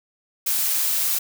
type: noise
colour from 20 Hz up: blue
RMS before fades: -22 dBFS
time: 0.46-1.19 s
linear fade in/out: 10 ms
effects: none